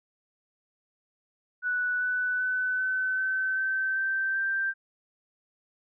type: tone with pitch steps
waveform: sine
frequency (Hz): 1480 / 1492.9 / 1505.9 / 1519 / 1532.2 / 1545.5 / 1559 / 1572.5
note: F#6 / F#6 / F#6 / F#6 / G6 / G6 / G6 / G6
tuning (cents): 0 / +15 / +30 / +45 / -40 / -25 / -10 / +5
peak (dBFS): -25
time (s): 1.62-4.74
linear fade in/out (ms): 50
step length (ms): 390
effects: none